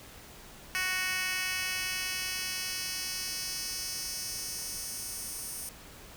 10% pulse tone with high-pass filter sweep, 370 Hz, F#4, in tune, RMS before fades -35 dBFS, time 0.75-5.69 s, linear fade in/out 0 ms, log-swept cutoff 2000 to 8800 Hz, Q 1.3, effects pink hiss -50 dBFS RMS until 6.16 s

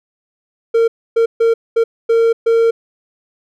triangle tone bursts at uneven times, 458.3 Hz, A#4, 29 cents flat, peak -7 dBFS, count 6, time 0.74-0.88 / 1.16-1.26 / 1.4-1.54 / 1.76-1.84 / 2.09-2.33 / 2.46-2.71 s, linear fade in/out 10 ms, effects none

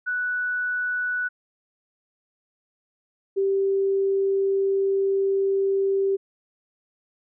sine tone pair in turn, 1480 / 390.8 Hz, F#6 / G4, 0 / -5 cents, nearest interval octave + major seventh, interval 2305 cents, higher first, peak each -23 / -19 dBFS, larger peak second, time 0.06-1.29 / 3.36-6.17 s, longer second, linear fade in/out 20 ms, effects none

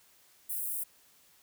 white high-pass noise, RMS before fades -35 dBFS, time 0.49-0.84 s, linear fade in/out 10 ms, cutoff 8900 Hz, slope 48 dB/octave, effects white hiss -63 dBFS RMS until 1.42 s

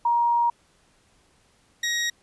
sine / 20% pulse tone pair in turn, 945 / 1890 Hz, A#5 / A#6, +23 / +23 cents, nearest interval octave, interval 1200 cents, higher second, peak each -18 dBFS, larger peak neither, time 0.05-0.5 / 1.83-2.1 s, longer first, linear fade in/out 5 ms, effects pink hiss -62 dBFS RMS until 2.22 s + resampled to 24000 Hz

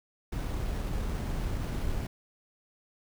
brown noise with sample-and-hold, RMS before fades -32 dBFS, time 0.32-2.07 s, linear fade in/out 5 ms, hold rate 7350 Hz, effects none

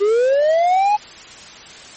triangle linear sweep, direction up, 392 to 852 Hz, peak -10 dBFS, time 0-0.97 s, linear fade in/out 20 ms, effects white hiss -38 dBFS RMS until 1.96 s + MP3 32 kbps

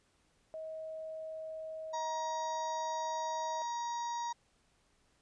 sine tone, 635 Hz, D#5, 35 cents sharp, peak -40 dBFS, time 0.54-3.62 s, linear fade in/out 0 ms
harmonic tone, 946 Hz, A#5, 25 cents sharp, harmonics 1 / 2 / 4 / 5 / 6 / 7, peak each -35 / -52 / -51 / -57 / -52 / -53 dBFS, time 1.93-4.33 s, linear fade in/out 10 ms
effects pink hiss -72 dBFS RMS until 5.21 s + resampled to 22050 Hz

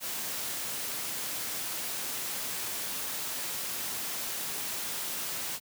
white noise, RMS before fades -35 dBFS, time 0-5.6 s, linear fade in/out 50 ms, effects high-pass 100 Hz 12 dB/octave

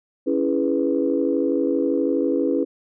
sine chord, C# minor seventh, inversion none, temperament equal, 277.2 / 329.6 / 415.3 / 493.9 Hz, C#4 / E4 / G#4 / B4, 0 / 0 / 0 / 0 cents, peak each -22 / -23 / -25 / -24 dBFS, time 0.26-2.65 s, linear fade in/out 20 ms, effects tanh soft clip ceiling -7 dBFS

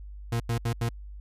40% pulse tone bursts at uneven times, 116.7 Hz, A#2, 2 cents sharp, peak -24 dBFS, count 4, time 0.32-0.4 / 0.49-0.58 / 0.65-0.73 / 0.81-0.89 s, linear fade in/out 5 ms, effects added 50 Hz sine -39 dBFS peak until 1.2 s + resampled to 32000 Hz

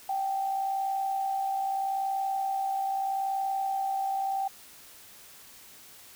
sine tone with amplitude modulation, 779 Hz, G5, 11 cents flat, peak -25 dBFS, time 0.09-4.48 s, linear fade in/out 5 ms, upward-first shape sine, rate 60.8 Hz, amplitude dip 40%, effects white hiss -51 dBFS RMS until 6.15 s

